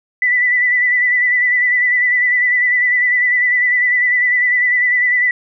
sine tone with vibrato, 1975.5 Hz, B6, in tune, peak -11 dBFS, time 0.22-5.31 s, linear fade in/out 2 ms, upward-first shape sine, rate 10 Hz, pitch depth 36 cents each way, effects none

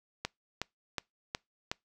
click train, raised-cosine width 0.2 ms, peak -15 dBFS, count 5, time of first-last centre 0.25-1.715 s, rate 2.73 Hz, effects noise-tail reverb RT60 0.2 s tail -26 dB re dry

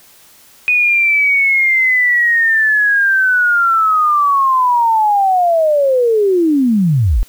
sine linear sweep, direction down, 2489 to 34.65 Hz, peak -9 dBFS, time 0.68-7.23 s, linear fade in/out 0 ms, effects white hiss -45 dBFS RMS until 7.28 s

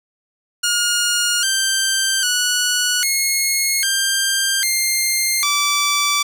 10% pulse tone with pitch steps, 1428 / 1568 / 1470 / 2164 / 1586 / 2109 / 1160 Hz, F6 / G6 / F#6 / C#7 / G6 / C7 / D6, +38 / 0 / -12 / -42 / +20 / +13 / -22 cents, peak -7 dBFS, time 0.63-6.23 s, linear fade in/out 10 ms, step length 800 ms, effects none

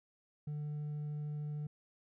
sine tone with hard clipping, 148.9 Hz, D3, 24 cents sharp, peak -38 dBFS, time 0.47-1.67 s, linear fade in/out 5 ms, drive 2 dB, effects none

